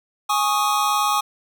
square chord, Ab suspended fourth, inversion none, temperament just, 830.6 / 1107.5 / 1245.9 Hz, Ab5 / Db6 / Eb6, 0 / -2 / +2 cents, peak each -23 dBFS, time 0.29-1.21 s, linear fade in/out 10 ms, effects none

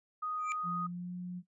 sine tone, 1245 Hz, D#6, 1 cent sharp, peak -34 dBFS, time 0.22-0.87 s, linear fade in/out 10 ms
square tone with exponential growth, 2349 Hz, D7, in tune, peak -34 dBFS, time 0.38-0.52 s, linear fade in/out 0 ms, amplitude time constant 29 ms
sine tone with pitch glide, 174.61 to 179.1 Hz, F3 to F3, 0 to +44 cents, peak -37 dBFS, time 0.63-1.43 s, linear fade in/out 50 ms, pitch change +44 cents, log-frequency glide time 0.84-1.14 s
effects noise-tail reverb RT60 0.1 s tail -17 dB re dry + resampled to 24000 Hz

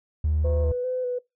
triangle tone, 76.6 Hz, D#2, 27 cents flat, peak -17 dBFS, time 0.24-0.72 s, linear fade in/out 5 ms
sine tone with vibrato, 501 Hz, B4, 25 cents sharp, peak -24 dBFS, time 0.44-1.19 s, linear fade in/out 10 ms, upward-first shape square, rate 2.5 Hz, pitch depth 22 cents each way
effects noise-tail reverb RT60 0.2 s tail -23 dB re dry + tanh soft clip ceiling -16 dBFS

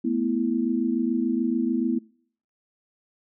sine chord, A suspended second, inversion none, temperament equal, 220 / 246.9 / 329.6 Hz, A3 / B3 / E4, 0 / 0 / 0 cents, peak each -28 / -24 / -27 dBFS, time 0.04-1.99 s, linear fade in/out 10 ms, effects noise-tail reverb RT60 0.6 s tail -26 dB re dry

